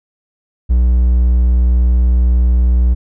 triangle tone, 60.9 Hz, B1, 24 cents flat, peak -6 dBFS, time 0.69-2.95 s, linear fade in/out 20 ms, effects none

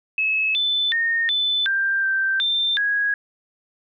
sine tone with pitch steps, 2585 / 3516 / 1840 / 3510 / 1583 / 1564 / 3576 / 1654 Hz, E7 / A7 / A#6 / A7 / G6 / G6 / A7 / G#6, -34 / -2 / -23 / -5 / +17 / -4 / +27 / -8 cents, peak -18 dBFS, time 0.18-3.14 s, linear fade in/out 2 ms, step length 370 ms, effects none

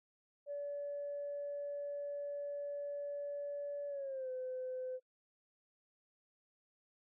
sine tone with pitch glide, 574 to 511.4 Hz, D5 to C5, -40 to -40 cents, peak -38 dBFS, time 0.46-5 s, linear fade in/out 50 ms, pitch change -200 cents, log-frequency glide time 3.88-4.3 s, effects noise-tail reverb RT60 0.1 s tail -26 dB re dry + tanh soft clip ceiling -34 dBFS

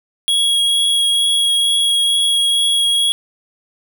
square tone with vibrato, 3316 Hz, G#7, 3 cents flat, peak -13 dBFS, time 0.28-3.12 s, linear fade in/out 0 ms, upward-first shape sine, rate 2.2 Hz, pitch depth 8 cents each way, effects none

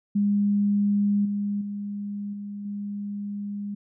sine tone with level steps, 203.6 Hz, G#3, 34 cents flat, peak -19 / -24 / -29 / -32 / -29 dBFS, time 0.15-3.75 s, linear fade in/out 10 ms, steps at 1.25 / 1.61 / 2.33 / 2.65 s, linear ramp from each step 5 ms, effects none

